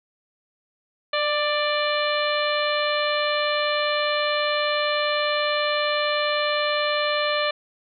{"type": "harmonic tone with a mistuned harmonic", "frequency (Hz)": 590, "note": "D5", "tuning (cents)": 8, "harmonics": [1, 2, 3, 4, 5, 6, 7], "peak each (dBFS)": [-24, -27, -29, -30, -31, -32, -32], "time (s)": [1.13, 7.51], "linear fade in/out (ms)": 5, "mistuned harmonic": 1, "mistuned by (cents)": 15, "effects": []}